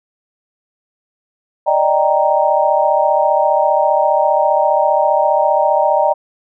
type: chord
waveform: sine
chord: Eb major seventh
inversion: third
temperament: equal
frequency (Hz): 587.3 / 622.3 / 784 / 932.3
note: D5 / Eb5 / G5 / Bb5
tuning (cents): 0 / 0 / 0 / 0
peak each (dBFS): -16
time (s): 1.66-6.14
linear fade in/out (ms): 20
effects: none